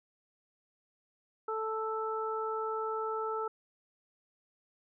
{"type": "harmonic tone", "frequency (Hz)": 440, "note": "A4", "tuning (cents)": 0, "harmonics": [1, 2, 3], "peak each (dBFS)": [-35, -39, -36], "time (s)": [1.48, 3.48], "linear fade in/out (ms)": 5, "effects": []}